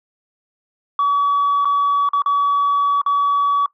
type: tone with dropouts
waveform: sine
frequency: 1138 Hz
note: C#6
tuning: 45 cents sharp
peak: -12 dBFS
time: 0.99-3.66 s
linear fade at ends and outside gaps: 2 ms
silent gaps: 1.647-1.654 / 2.089-2.133 / 2.22-2.26 / 3.015-3.062 s
effects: noise-tail reverb RT60 0.1 s tail -21 dB re dry + tanh soft clip ceiling -11 dBFS